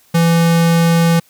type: tone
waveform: square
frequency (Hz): 167.4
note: E3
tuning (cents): +27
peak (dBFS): -10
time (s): 0.14-1.2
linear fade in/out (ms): 10
effects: white hiss -52 dBFS RMS until 1.29 s